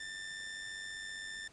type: tone with amplitude modulation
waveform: sawtooth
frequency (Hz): 1784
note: A6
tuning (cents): +23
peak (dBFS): -36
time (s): 0-1.48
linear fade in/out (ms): 5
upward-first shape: sine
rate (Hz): 95.2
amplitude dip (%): 45
effects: pink hiss -62 dBFS RMS until 1.52 s + resampled to 22050 Hz